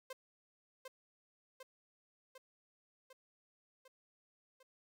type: tone with echo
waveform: sawtooth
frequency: 522 Hz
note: C5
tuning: 4 cents flat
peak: -40 dBFS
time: 0.1-0.13 s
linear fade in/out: 5 ms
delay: 750 ms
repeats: 6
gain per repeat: -3 dB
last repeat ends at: 4.63 s
effects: none